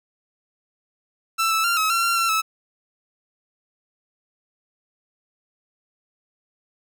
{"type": "tone with pitch steps", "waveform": "sawtooth", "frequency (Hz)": [1332, 1313, 1383, 1282, 1361, 1374, 1354, 1301], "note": ["E6", "E6", "F6", "E6", "F6", "F6", "E6", "E6"], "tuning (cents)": [18, -7, -17, -49, -45, -29, 46, -23], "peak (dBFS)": -15, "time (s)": [1.38, 2.42], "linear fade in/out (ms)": 20, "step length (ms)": 130, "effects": []}